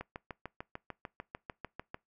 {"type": "click train", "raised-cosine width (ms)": 0.5, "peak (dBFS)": -25, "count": 14, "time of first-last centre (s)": [0.01, 1.945], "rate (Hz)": 6.72, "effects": ["noise-tail reverb RT60 0.2 s tail -23 dB re dry"]}